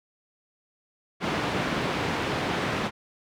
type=band-pass noise; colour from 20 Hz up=pink; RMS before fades=-28 dBFS; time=1.2-2.91 s; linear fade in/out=50 ms; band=130 to 2900 Hz; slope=12 dB/octave; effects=none